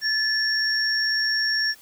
sine tone pair together, 1738 / 5518 Hz, A6 / F8, -22 / -22 cents, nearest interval octave + minor sixth, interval 2000 cents, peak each -23 dBFS, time 0.01-1.75 s, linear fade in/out 50 ms, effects white hiss -51 dBFS RMS until 1.81 s

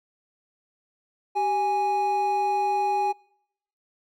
triangle tone pair together, 387.7 / 826 Hz, G4 / G#5, -19 / -10 cents, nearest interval octave + minor second, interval 1309 cents, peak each -28 / -20 dBFS, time 1.35-3.13 s, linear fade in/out 20 ms, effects noise-tail reverb RT60 0.8 s tail -26 dB re dry

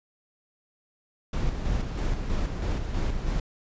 brown noise with tremolo, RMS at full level -26 dBFS, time 1.33-3.4 s, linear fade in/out 5 ms, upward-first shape square, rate 3.1 Hz, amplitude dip 40%, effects resampled to 16000 Hz

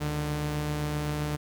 sawtooth tone pair together, 70.8 / 149.37 Hz, C#2 / D3, +37 / +30 cents, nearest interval octave + minor second, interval 1293 cents, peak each -32 / -25 dBFS, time 0-1.37 s, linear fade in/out 20 ms, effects none

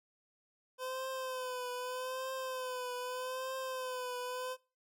25% pulse tone with vibrato, 510 Hz, C5, 44 cents flat, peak -34 dBFS, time 0.78-4.57 s, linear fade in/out 50 ms, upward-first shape triangle, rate 0.81 Hz, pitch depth 56 cents each way, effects noise-tail reverb RT60 0.3 s tail -21 dB re dry

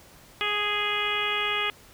harmonic tone, 415.3 Hz, G#4, in tune, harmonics 1 / 2 / 3 / 4 / 5 / 6 / 7 / 8, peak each -35 / -37 / -31 / -35 / -31 / -31 / -32 / -33 dBFS, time 0.41-1.7 s, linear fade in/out 0 ms, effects pink hiss -52 dBFS RMS until 1.93 s

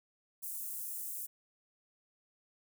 white high-pass noise, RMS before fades -41 dBFS, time 0.42-1.27 s, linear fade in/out 20 ms, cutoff 8400 Hz, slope 24 dB/octave, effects none

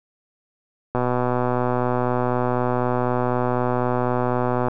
click train, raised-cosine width 1 ms, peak -8 dBFS, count 464, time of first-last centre 0.95-4.684 s, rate 124 Hz, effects none

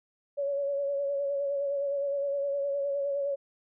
sine tone with vibrato, 562 Hz, C#5, 24 cents sharp, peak -27 dBFS, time 0.37-3.36 s, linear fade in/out 20 ms, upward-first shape sine, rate 9.7 Hz, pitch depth 31 cents each way, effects none

